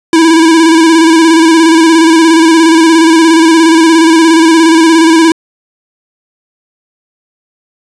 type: tone with vibrato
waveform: square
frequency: 325.9 Hz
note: E4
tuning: 20 cents flat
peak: -3 dBFS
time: 0.13-5.32 s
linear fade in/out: 2 ms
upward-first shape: square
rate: 17 Hz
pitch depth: 39 cents each way
effects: resampled to 22050 Hz + 7-bit